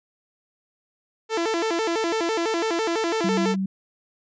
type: tone with vibrato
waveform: sawtooth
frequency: 386.9 Hz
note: G4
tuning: 23 cents flat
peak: -18 dBFS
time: 1.29-3.56 s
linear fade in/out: 50 ms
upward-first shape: square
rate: 6 Hz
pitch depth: 240 cents each way
type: tone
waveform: sine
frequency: 191.8 Hz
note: G3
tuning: 37 cents flat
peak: -22 dBFS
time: 3.24-3.66 s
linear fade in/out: 5 ms
effects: resampled to 16000 Hz